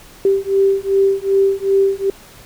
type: beating tone pair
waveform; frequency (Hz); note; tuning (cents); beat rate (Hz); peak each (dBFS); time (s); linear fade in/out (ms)
sine; 390 / 392.6; G4 / G4; -9 / +3; 2.6; -15; 0.25-2.1; 2
effects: pink hiss -42 dBFS RMS until 2.45 s